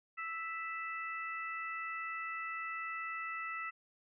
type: harmonic tone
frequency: 659 Hz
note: E5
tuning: 1 cent flat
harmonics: 2 / 3 / 4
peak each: -41 / -42 / -46 dBFS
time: 0.17-3.71 s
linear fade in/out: 20 ms
effects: none